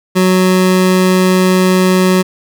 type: tone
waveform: 25% pulse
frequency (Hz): 185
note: F#3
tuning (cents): 0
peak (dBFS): -4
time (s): 0.15-2.23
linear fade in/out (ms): 20
effects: none